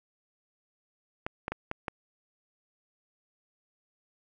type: clicks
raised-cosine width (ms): 0.5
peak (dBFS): -17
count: 5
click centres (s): 1.265 / 1.481 / 1.52 / 1.714 / 1.882
effects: none